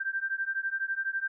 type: beating tone pair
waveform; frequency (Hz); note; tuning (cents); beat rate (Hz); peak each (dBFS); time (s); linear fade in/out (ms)
sine; 1568 / 1580; G6 / G6; 0 / +13; 12; -32 / -32; 0-1.28; 10
effects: none